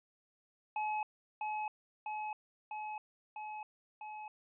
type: tone with echo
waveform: square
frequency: 853 Hz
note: G#5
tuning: 46 cents sharp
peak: -34 dBFS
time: 0.76-1.03 s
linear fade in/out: 2 ms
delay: 650 ms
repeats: 5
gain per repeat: -2 dB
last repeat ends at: 4.28 s
effects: resampled to 8000 Hz